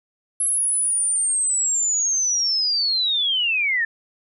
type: linear sweep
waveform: sine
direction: down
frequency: 11000 to 1760 Hz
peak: -18 dBFS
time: 0.4-3.85 s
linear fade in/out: 5 ms
effects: none